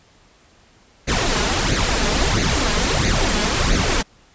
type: noise with flanger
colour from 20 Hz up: pink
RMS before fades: -18 dBFS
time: 1.07-4.03 s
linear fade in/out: 20 ms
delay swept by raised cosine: 0.46 to 4.86 ms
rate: 1.5 Hz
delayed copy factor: +0.7
effects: pink hiss -53 dBFS RMS until 4.34 s + resampled to 16000 Hz